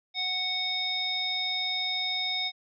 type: harmonic tone with a mistuned harmonic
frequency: 740 Hz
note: F#5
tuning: in tune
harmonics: 1 / 3 / 5 / 7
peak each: -39 / -34 / -29 / -36 dBFS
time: 0.14-2.52 s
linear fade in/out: 50 ms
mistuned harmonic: 7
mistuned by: +22 cents
effects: none